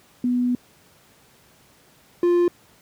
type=tone pair in turn; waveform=sine / triangle; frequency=246.5 / 349.6 Hz; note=B3 / F4; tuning=-3 / +2 cents; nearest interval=tritone; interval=605 cents; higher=second; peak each=-18 / -13 dBFS; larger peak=second; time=0.24-0.55 / 2.23-2.48 s; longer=first; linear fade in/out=2 ms; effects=pink hiss -55 dBFS RMS until 2.81 s + high-pass 80 Hz 12 dB/octave